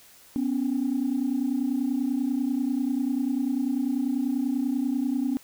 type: tone pair together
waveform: sine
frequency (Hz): 249.8 / 280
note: B3 / C#4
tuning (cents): +20 / +18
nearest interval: major second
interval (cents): 198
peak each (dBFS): -25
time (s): 0.36-5.37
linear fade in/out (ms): 0
effects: tanh soft clip ceiling -18 dBFS + white hiss -53 dBFS RMS until 5.43 s